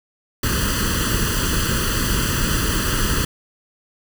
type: noise with comb filter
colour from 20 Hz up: pink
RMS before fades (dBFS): -20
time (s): 0.43-3.25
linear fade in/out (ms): 5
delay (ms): 0.66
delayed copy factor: +0.95
effects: none